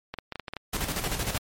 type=clicks; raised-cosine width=0.3 ms; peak=-18 dBFS; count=8; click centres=0.14 / 0.187 / 0.323 / 0.357 / 0.397 / 0.482 / 0.536 / 0.567 s
type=noise with tremolo; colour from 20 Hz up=pink; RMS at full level=-28 dBFS; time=0.73-1.38 s; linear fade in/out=5 ms; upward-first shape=square; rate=13 Hz; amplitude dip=55%
effects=MP3 64 kbps